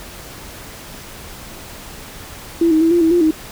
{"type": "tone with pitch steps", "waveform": "sine", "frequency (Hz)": [334.8, 315.4, 327.9, 345.8, 324.7, 349.4, 314.6], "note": ["E4", "D#4", "E4", "F4", "E4", "F4", "D#4"], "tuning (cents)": [27, 24, -9, -17, -26, 1, 19], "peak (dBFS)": -10, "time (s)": [2.61, 3.31], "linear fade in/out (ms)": 5, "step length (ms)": 100, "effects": ["pink hiss -35 dBFS RMS until 3.51 s"]}